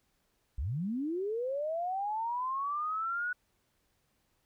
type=linear sweep; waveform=sine; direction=up; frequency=51.91 to 1480 Hz; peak=-31 dBFS; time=0.58-3.33 s; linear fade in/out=5 ms; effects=pink hiss -75 dBFS RMS until 4.45 s